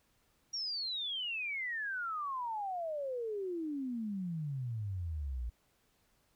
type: exponential sweep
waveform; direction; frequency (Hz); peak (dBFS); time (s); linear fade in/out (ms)
sine; down; 5680 to 56.4; -35; 0.53-5.5; 10
effects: pink hiss -73 dBFS RMS until 6.35 s